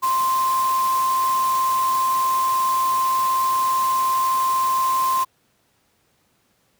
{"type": "tone in noise", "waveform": "sine", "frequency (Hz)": 1046.5, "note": "C6", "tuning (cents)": 0, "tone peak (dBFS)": -17, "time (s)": [0.02, 5.25], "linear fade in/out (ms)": 20, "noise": "white", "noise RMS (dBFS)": -32, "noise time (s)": [0.02, 5.25], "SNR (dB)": 12, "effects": ["pink hiss -64 dBFS RMS until 6.79 s", "high-pass 80 Hz 12 dB/octave"]}